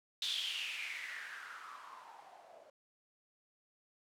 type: noise with low-pass filter sweep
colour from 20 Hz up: violet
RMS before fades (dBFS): -44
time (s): 0.22-2.7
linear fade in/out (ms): 2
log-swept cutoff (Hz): 3700 to 590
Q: 6.4
effects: none